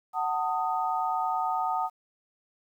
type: chord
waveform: sine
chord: D# diminished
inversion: first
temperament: just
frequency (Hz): 746.7 / 896 / 1244.5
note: F#5 / A5 / D#6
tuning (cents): +16 / +31 / 0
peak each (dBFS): -29 / -30 / -31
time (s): 0.13-1.9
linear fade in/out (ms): 50
effects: 10-bit